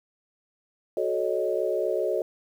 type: chord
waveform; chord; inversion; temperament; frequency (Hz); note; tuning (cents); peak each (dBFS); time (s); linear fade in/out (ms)
sine; D# half-diminished seventh; first; equal with one note detuned; 370 / 434.7 / 554.4 / 622.3; F#4 / A4 / C#5 / D#5; 0 / -21 / 0 / 0; -29; 0.97-2.22; 2
effects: 9-bit